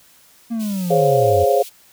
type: linear sweep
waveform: triangle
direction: down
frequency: 235.7 to 83.7 Hz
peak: -18 dBFS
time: 0.5-1.45 s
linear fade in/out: 20 ms
type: high-pass noise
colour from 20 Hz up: white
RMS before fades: -36 dBFS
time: 0.59-1.7 s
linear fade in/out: 20 ms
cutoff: 2300 Hz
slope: 48 dB/octave
type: chord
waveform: sine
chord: Db major seventh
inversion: second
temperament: equal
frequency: 415.3 / 523.3 / 554.4 / 698.5 Hz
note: Ab4 / C5 / Db5 / F5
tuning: 0 / 0 / 0 / 0 cents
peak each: -18 dBFS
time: 0.9-1.63 s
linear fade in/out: 10 ms
effects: white hiss -51 dBFS RMS until 1.92 s